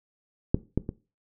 clicks, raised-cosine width 3 ms, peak -7 / -10 / -18 dBFS, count 3, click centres 0.545 / 0.776 / 0.891 s, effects noise-tail reverb RT60 0.3 s tail -18 dB re dry

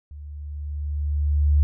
sine tone with level ramp, 73.42 Hz, D2, in tune, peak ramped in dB -36 to -13 dBFS, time 0.11-1.63 s, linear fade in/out 0 ms, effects none

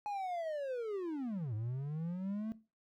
triangle linear two-way sweep, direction down then up, 843 to 103.83 to 225.3 Hz, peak -34 dBFS, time 0.06-2.52 s, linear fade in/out 0 ms, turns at 1.54 s, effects noise-tail reverb RT60 0.3 s tail -17 dB re dry

